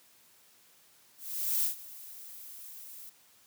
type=noise with ADSR envelope; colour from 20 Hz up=violet; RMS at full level=-28 dBFS; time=1.17-3.1 s; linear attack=460 ms; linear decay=120 ms; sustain=-19 dB; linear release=11 ms; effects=white hiss -62 dBFS RMS until 3.46 s + high-pass 80 Hz 12 dB/octave